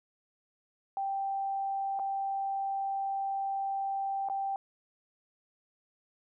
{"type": "tone with dropouts", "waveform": "sine", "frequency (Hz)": 784, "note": "G5", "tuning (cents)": 0, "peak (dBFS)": -30, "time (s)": [0.97, 4.56], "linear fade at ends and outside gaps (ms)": 1, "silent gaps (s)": [[1.991, 1.996], [4.287, 4.298]], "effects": []}